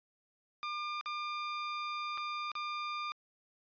sawtooth tone with dropouts, 1200 Hz, D6, 37 cents sharp, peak -32 dBFS, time 0.63-3.12 s, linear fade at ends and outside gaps 0 ms, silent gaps 1.011-1.059 / 2.175-2.179 / 2.517-2.553 s, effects resampled to 11025 Hz

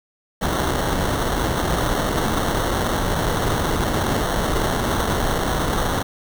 pink noise with sample-and-hold, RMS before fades -21 dBFS, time 0.41-6.03 s, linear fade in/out 10 ms, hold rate 2450 Hz, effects none

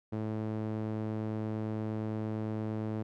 sawtooth tone with band-pass filter, 108.7 Hz, A2, 21 cents flat, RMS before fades -35 dBFS, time 0.12-3.03 s, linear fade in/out 10 ms, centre 290 Hz, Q 0.75, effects none

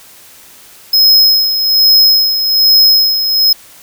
square tone with tremolo, 5130 Hz, E8, 48 cents flat, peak -4 dBFS, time 0.93-3.53 s, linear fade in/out 5 ms, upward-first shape sine, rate 1.2 Hz, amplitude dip 60%, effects white hiss -39 dBFS RMS until 3.82 s

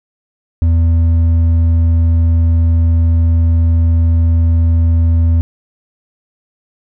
sine tone with hard clipping, 83 Hz, E2, 12 cents sharp, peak -9 dBFS, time 0.62-5.41 s, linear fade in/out 0 ms, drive 4 dB, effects none

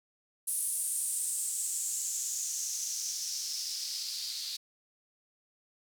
blue noise with band-pass filter sweep, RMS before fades -35 dBFS, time 0.47-4.57 s, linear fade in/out 10 ms, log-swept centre 10000 to 4300 Hz, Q 4.6, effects none

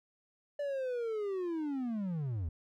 triangle linear sweep, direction down, 585 to 74 Hz, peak -31 dBFS, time 0.59-2.49 s, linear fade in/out 5 ms, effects none

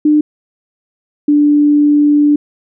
sine tone pair in turn, 300.7 / 293.7 Hz, D4 / D4, +41 / 0 cents, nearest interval unison, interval 41 cents, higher first, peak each -6 dBFS, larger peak neither, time 0.05-0.21 / 1.28-2.36 s, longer second, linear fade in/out 5 ms, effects none

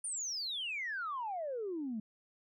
sine exponential sweep, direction down, 9520 to 207.7 Hz, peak -35 dBFS, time 0.04-2 s, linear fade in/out 5 ms, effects tanh soft clip ceiling -31 dBFS

